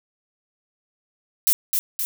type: noise with echo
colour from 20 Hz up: violet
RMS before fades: -17 dBFS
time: 1.47-1.53 s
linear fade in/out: 0 ms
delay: 260 ms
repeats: 2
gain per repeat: -4 dB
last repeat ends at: 2.05 s
effects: none